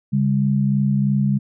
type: tone pair together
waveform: sine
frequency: 139.01 / 202.1 Hz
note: C#3 / G#3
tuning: +5 / -47 cents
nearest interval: tritone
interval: 648 cents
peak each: -18 dBFS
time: 0.12-1.39 s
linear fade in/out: 20 ms
effects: none